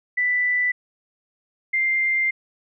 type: tone pair in turn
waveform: sine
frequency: 1982 / 2097 Hz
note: B6 / C7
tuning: +6 / +3 cents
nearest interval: minor second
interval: 97 cents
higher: second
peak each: -18 dBFS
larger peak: neither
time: 0.17-0.72 / 1.73-2.31 s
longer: second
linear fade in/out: 10 ms
effects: none